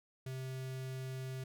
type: tone with notch filter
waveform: square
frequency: 130.81 Hz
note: C3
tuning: in tune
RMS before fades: -42 dBFS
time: 0.26-1.44 s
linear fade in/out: 5 ms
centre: 990 Hz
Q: 1.8
effects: none